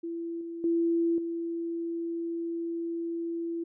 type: tone with level steps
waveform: sine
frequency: 335.8 Hz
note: E4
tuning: 32 cents sharp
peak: -32 / -35 / -23 / -30 dBFS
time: 0.03-3.64 s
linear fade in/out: 10 ms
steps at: 0.41 / 0.64 / 1.18 s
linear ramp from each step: 2 ms
effects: none